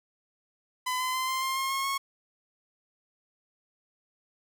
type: tone with pitch steps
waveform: sawtooth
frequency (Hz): 1010 / 1021.7 / 1033.6 / 1045.6 / 1057.8 / 1070.1 / 1082.5 / 1095.1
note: B5 / C6 / C6 / C6 / C6 / C6 / C#6 / C#6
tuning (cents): +39 / -42 / -21 / -1 / +19 / +39 / -41 / -21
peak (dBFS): -24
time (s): 0.86-1.98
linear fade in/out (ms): 10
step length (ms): 140
effects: none